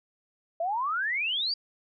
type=exponential sweep; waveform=sine; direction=up; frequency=646 to 4815 Hz; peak=-26 dBFS; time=0.6-1.54 s; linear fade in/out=5 ms; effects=none